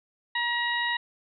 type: harmonic tone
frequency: 953 Hz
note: A#5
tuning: 38 cents sharp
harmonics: 1 / 2 / 3 / 4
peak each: -31 / -27 / -36 / -33 dBFS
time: 0.35-0.97 s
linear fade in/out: 5 ms
effects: none